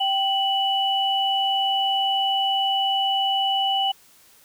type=tone pair together; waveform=sine; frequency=780.4 / 2960 Hz; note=G5 / F#7; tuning=-8 / 0 cents; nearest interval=octave + major seventh; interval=2308 cents; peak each=-22 dBFS; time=0-3.92 s; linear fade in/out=10 ms; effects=white hiss -54 dBFS RMS until 4.44 s